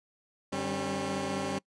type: tone cluster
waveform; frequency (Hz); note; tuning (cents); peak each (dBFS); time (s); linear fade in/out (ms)
15% pulse; 95.5 / 150.2 / 195.7 / 271.1; G2 / D3 / G3 / C#4; -45 / +39 / -3 / -38; -36 / -34 / -28 / -28; 0.52-1.59; 10
effects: noise-tail reverb RT60 0.1 s tail -24 dB re dry + resampled to 22050 Hz